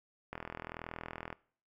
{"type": "click train", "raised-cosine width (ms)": 0.5, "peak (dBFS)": -25, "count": 42, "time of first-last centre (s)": [0.33, 1.328], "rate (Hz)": 41.1, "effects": ["noise-tail reverb RT60 0.5 s tail -22 dB re dry"]}